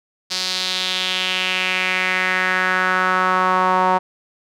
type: tone with band-pass filter sweep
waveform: sawtooth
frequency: 185 Hz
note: F#3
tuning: in tune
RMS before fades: -19 dBFS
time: 0.3-3.99 s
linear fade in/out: 20 ms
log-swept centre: 4700 to 920 Hz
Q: 3.1
effects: none